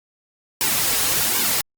white noise with flanger, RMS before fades -20 dBFS, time 0.61-1.61 s, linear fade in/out 0 ms, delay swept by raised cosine 1.5 to 5.9 ms, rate 1.3 Hz, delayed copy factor -1, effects Opus 48 kbps

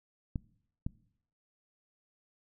clicks, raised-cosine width 5 ms, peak -21 dBFS, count 2, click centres 0.358 / 0.865 s, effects noise-tail reverb RT60 0.7 s tail -22 dB re dry

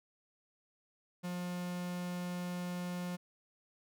45% pulse tone, 177.8 Hz, F3, 31 cents sharp, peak -37 dBFS, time 1.23-3.17 s, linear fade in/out 20 ms, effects none

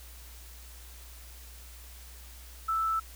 sine tone, 1318.5 Hz, E6, in tune, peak -26 dBFS, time 2.68-3 s, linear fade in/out 10 ms, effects added 60 Hz sine -47 dBFS peak until 3.15 s + white hiss -52 dBFS RMS until 3.15 s

